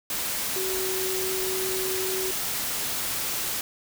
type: tone in noise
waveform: sine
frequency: 376.4 Hz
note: F#4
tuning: 30 cents sharp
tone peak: -29 dBFS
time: 0.56-2.31 s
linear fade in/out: 2 ms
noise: white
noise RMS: -29 dBFS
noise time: 0.1-3.61 s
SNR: -3 dB
effects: none